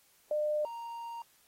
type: tone pair in turn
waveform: sine / triangle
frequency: 602 / 931.4 Hz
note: D5 / A#5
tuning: +43 / -2 cents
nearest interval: minor sixth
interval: 755 cents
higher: second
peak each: -28 / -37 dBFS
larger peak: first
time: 0.31-0.65 / 0.65-1.22 s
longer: second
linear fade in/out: 2 ms
effects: white hiss -66 dBFS RMS until 1.47 s + AAC 48 kbps